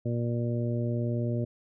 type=harmonic tone; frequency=118.7 Hz; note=A#2; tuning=32 cents sharp; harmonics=1 / 2 / 3 / 4 / 5; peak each=-28 / -33 / -36 / -40 / -38 dBFS; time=0.05-1.45 s; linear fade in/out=10 ms; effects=none